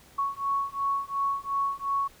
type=beating tone pair; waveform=sine; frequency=1108.7 / 1111.5 Hz; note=C#6 / C#6; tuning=0 / +4 cents; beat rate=2.8 Hz; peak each=-29 dBFS; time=0.18-2.08 s; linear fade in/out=10 ms; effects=pink hiss -55 dBFS RMS until 2.2 s